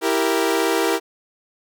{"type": "chord", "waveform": "sawtooth", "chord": "E diminished", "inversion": "none", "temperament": "equal", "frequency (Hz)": [329.6, 392, 466.2], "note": ["E4", "G4", "Bb4"], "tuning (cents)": [0, 0, 0], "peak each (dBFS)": -18, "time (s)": [0.01, 1], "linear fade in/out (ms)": 50, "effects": []}